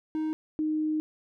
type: tone pair in turn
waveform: triangle / sine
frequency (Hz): 312.3 / 309.1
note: D#4 / D#4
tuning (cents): +7 / -11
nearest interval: unison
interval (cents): 18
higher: first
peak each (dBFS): -25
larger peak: neither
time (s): 0.15-0.33 / 0.59-1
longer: second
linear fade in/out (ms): 0
effects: none